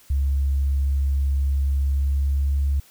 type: tone with pitch glide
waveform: sine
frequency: 69.1 to 69.98 Hz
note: C#2 to C#2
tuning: -5 to +17 cents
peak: -17 dBFS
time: 0.1-2.8 s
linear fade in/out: 5 ms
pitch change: +22 cents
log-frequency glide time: 1.75-2.66 s
effects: tanh soft clip ceiling -14 dBFS + white hiss -53 dBFS RMS until 2.9 s